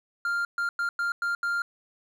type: tone bursts at uneven times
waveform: triangle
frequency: 1396.9 Hz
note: F6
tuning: in tune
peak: -23 dBFS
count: 6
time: 0.25-0.45 / 0.58-0.69 / 0.79-0.89 / 0.99-1.12 / 1.22-1.35 / 1.43-1.62 s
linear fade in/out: 2 ms
effects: none